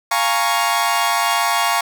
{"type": "chord", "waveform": "sawtooth", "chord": "Bb minor seventh", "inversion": "second", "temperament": "equal", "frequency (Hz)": [698.5, 830.6, 932.3, 1108.7], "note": ["F5", "Ab5", "Bb5", "Db6"], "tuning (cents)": [0, 0, 0, 0], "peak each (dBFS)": [-18, -19, -18, -16], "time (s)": [0.11, 1.81], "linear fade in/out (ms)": 5, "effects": []}